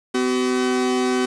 45% pulse tone pair together, 253.3 / 379.5 Hz, B3 / F#4, +44 / +44 cents, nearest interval perfect fifth, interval 700 cents, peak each -21 dBFS, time 0.14-1.26 s, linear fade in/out 10 ms, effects resampled to 22050 Hz + 7-bit

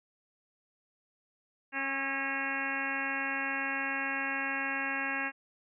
harmonic tone with a mistuned harmonic, 272.9 Hz, C#4, 27 cents flat, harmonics 1 / 2 / 3 / 4 / 5 / 6 / 7 / 8 / 9 / 10, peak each -41 / -46 / -41 / -42 / -46 / -35 / -39 / -40 / -42 / -40 dBFS, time 1.72-5.32 s, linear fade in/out 50 ms, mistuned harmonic 5, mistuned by -47 cents, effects none

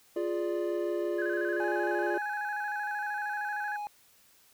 triangle chord, D diminished, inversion first, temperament equal, 349.2 / 415.3 / 587.3 Hz, F4 / Ab4 / D5, 0 / 0 / 0 cents, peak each -29 / -33 / -33 dBFS, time 0.16-2.18 s, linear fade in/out 5 ms
sine tone with vibrato, 1600 Hz, G6, 35 cents sharp, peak -34 dBFS, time 1.18-3.77 s, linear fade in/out 10 ms, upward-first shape square, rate 13 Hz, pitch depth 75 cents each way
triangle tone, 830.6 Hz, G#5, in tune, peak -32 dBFS, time 1.6-3.87 s, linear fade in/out 0 ms
effects white hiss -62 dBFS RMS until 4.53 s

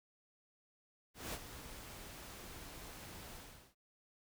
pink noise with ADSR envelope, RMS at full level -41 dBFS, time 1.14-3.75 s, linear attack 190 ms, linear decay 48 ms, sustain -10 dB, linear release 420 ms, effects none

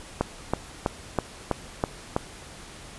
click train, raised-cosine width 1 ms, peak -8 dBFS, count 7, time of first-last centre 0.21-2.164 s, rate 3.07 Hz, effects pink hiss -44 dBFS RMS until 2.98 s + resampled to 24000 Hz

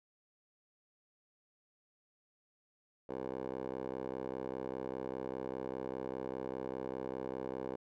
10% pulse tone with band-pass filter, 65 Hz, C2, 11 cents flat, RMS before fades -41 dBFS, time 3.09-7.76 s, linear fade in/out 5 ms, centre 540 Hz, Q 2.7, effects none

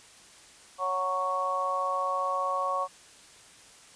harmonic tone, 185 Hz, F#3, in tune, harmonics 3 / 4 / 5 / 6, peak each -33 / -35 / -38 / -28 dBFS, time 0.78-2.88 s, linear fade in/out 50 ms, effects white hiss -53 dBFS RMS until 3.95 s + resampled to 22050 Hz

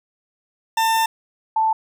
40% pulse / sine tone pair in turn, 897 / 882.1 Hz, A5 / A5, +33 / +4 cents, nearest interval unison, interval 29 cents, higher first, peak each -15 dBFS, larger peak neither, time 0.77-1.06 / 1.56-1.73 s, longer first, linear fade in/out 5 ms, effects none

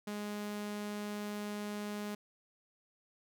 sawtooth tone, 207.6 Hz, G#3, in tune, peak -34 dBFS, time 0.07-2.15 s, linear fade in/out 5 ms, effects none

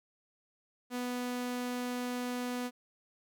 sawtooth tone, 246.9 Hz, B3, in tune, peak -30 dBFS, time 0.9-2.71 s, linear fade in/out 50 ms, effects none

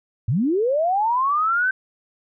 sine linear sweep, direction up, 94.7 to 1554 Hz, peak -17 dBFS, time 0.28-1.71 s, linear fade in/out 5 ms, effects none

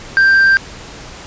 triangle tone with quantisation, 1577 Hz, G6, 10 cents sharp, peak -5 dBFS, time 0.17-0.57 s, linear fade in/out 0 ms, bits 5, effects pink hiss -33 dBFS RMS until 1.26 s + resampled to 16000 Hz

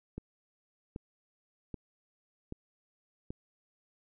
click train, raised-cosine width 3 ms, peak -26 dBFS, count 5, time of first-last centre 0.18-3.305 s, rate 1.28 Hz, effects none

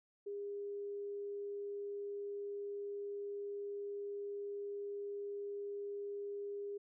sine tone, 405.3 Hz, G#4, 42 cents flat, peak -40 dBFS, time 0.26-6.78 s, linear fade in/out 10 ms, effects none

